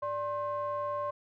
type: ring-modulated tone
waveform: triangle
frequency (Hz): 240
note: B3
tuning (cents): -49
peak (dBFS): -26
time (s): 0.02-1.11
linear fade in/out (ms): 10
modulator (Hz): 825
effects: none